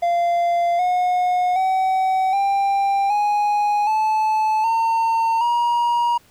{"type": "tone with pitch steps", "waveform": "triangle", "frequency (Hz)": [691, 723.3, 757, 792.4, 829.4, 868.1, 908.6, 951], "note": ["F5", "F#5", "F#5", "G5", "G#5", "A5", "A#5", "A#5"], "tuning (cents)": [-19, -39, 39, 18, -3, -24, -45, 34], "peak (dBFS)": -14, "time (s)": [0.02, 6.18], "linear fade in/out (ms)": 10, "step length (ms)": 770, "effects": ["pink hiss -54 dBFS RMS until 6.3 s"]}